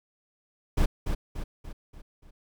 brown noise with echo, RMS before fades -21 dBFS, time 0.77-0.86 s, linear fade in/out 10 ms, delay 290 ms, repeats 5, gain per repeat -6 dB, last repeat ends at 2.31 s, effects none

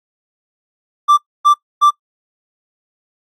triangle tone bursts, 1174.7 Hz, D6, in tune, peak -4 dBFS, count 3, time 1.08-1.908 s, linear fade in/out 20 ms, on 96 ms, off 270 ms, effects noise-tail reverb RT60 0.1 s tail -23 dB re dry + AAC 64 kbps

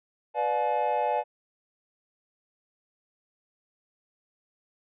triangle chord, B diminished seventh, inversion none, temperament just, 493.9 / 592.7 / 711.2 / 853.4 Hz, B4 / D5 / F5 / Ab5, 0 / +16 / +31 / +47 cents, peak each -30 / -28 / -29 / -25 dBFS, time 0.34-1.24 s, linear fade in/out 50 ms, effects resampled to 8000 Hz

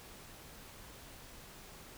silence, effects pink hiss -53 dBFS RMS until 1.97 s

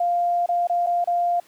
sine tone with dropouts, 698.5 Hz, F5, in tune, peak -18 dBFS, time 0-1.4 s, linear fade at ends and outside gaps 5 ms, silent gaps 0.461-0.488 / 0.672-0.696 / 0.864-0.869 / 1.043-1.073 s, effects pink hiss -54 dBFS RMS until 1.47 s + high-pass 300 Hz 12 dB/octave

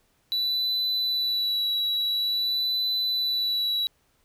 triangle tone with vibrato, 3951 Hz, B7, in tune, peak -22 dBFS, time 0.32-3.87 s, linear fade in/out 0 ms, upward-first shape sine, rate 0.48 Hz, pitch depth 21 cents each way, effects pink hiss -67 dBFS RMS until 4.24 s

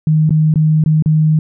sine tone with dropouts, 155.56 Hz, D#3, in tune, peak -8 dBFS, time 0.07-1.39 s, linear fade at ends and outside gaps 2 ms, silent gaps 0.294-0.306 / 0.54-0.557 / 0.839-0.86 / 1.024-1.059 s, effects none

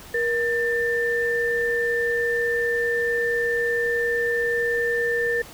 sine tone pair together, 472.7 / 1784.7 Hz, A#4 / A6, +24 / +24 cents, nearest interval octave + major seventh, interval 2300 cents, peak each -23 dBFS, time 0.14-5.42 s, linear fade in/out 5 ms, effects pink hiss -43 dBFS RMS until 5.53 s

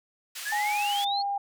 pink band-pass noise, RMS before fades -38 dBFS, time 0.35-1.05 s, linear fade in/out 10 ms, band 2100 to 15000 Hz, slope 12 dB/octave
sine exponential sweep, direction up, 1627 to 4435 Hz, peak -29 dBFS, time 0.45-1.23 s, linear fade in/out 20 ms
sine tone with pitch glide, 833 to 802.8 Hz, G#5 to G5, +5 to +41 cents, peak -26 dBFS, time 0.52-1.38 s, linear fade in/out 5 ms, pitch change -64 cents, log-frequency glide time 0.73-1.07 s
effects none

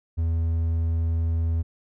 triangle tone, 82.3 Hz, E2, 2 cents flat, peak -19 dBFS, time 0.17-1.63 s, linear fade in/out 20 ms, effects none

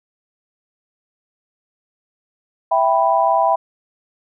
sine chord, E minor, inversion none, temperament equal, 659.3 / 784 / 987.8 Hz, E5 / G5 / B5, 0 / 0 / 0 cents, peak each -17 dBFS, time 2.71-3.56 s, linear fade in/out 10 ms, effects none

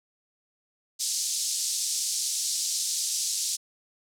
pink band-pass noise, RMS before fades -29 dBFS, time 0.99-3.57 s, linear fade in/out 20 ms, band 4800 to 9300 Hz, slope 24 dB/octave, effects none

